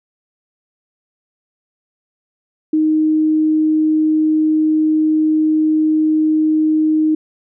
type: tone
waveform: sine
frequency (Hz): 311.1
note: D#4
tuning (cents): 0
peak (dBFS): -11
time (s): 2.73-7.15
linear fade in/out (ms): 5
effects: none